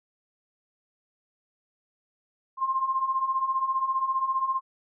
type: beating tone pair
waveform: sine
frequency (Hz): 1046.5 / 1061.5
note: C6 / C6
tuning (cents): 0 / +25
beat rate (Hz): 15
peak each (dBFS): -30 / -25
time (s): 2.57-4.61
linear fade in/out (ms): 50
effects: none